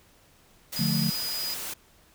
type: noise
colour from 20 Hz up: white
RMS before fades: -35 dBFS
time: 0.72-1.74 s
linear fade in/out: 10 ms
type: tone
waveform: square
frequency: 4945 Hz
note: D#8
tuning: 12 cents flat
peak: -31 dBFS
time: 0.76-1.54 s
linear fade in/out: 2 ms
type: chord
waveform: sine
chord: D minor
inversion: none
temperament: equal with one note detuned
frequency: 146.83 / 176.54 / 220 Hz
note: D3 / F3 / A3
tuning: 0 / +19 / 0 cents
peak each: -28 dBFS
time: 0.79-1.1 s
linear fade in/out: 5 ms
effects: pink hiss -59 dBFS RMS until 2.14 s